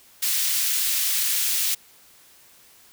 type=high-pass noise; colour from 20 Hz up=white; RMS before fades=-23 dBFS; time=0.22-1.75 s; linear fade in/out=10 ms; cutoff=2400 Hz; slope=12 dB/octave; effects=white hiss -53 dBFS RMS until 2.92 s